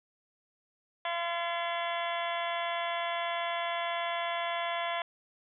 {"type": "harmonic tone with a mistuned harmonic", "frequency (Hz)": 341.5, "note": "F4", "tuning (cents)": -39, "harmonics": [2, 3, 4, 5, 6, 7, 8, 9, 10], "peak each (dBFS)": [-34, -36, -43, -41, -40, -45, -46, -45, -42], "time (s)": [1.05, 5.02], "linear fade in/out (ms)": 2, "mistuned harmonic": 7, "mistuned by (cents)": -82, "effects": []}